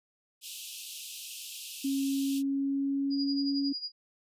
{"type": "high-pass noise", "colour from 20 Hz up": "pink", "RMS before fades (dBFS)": -42, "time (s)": [0.41, 2.43], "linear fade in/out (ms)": 50, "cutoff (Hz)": 2600, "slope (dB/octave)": 96}
{"type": "tone with pitch glide", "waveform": "sine", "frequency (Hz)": [273.4, 278], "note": ["C#4", "C#4"], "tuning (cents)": [-24, 5], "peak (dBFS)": -27, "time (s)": [1.84, 3.73], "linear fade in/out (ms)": 10, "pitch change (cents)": 29, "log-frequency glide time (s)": [1.95, 3.38]}
{"type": "tone with tremolo", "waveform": "sine", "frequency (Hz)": 4875, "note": "D#8", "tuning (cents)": -36, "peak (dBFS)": -32, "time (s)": [3.1, 3.92], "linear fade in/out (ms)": 50, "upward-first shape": "sine", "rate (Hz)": 11, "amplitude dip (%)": 75}
{"effects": ["resampled to 32000 Hz"]}